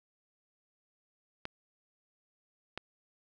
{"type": "clicks", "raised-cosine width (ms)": 0.3, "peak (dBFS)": -21, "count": 2, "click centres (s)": [1.454, 2.776], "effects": []}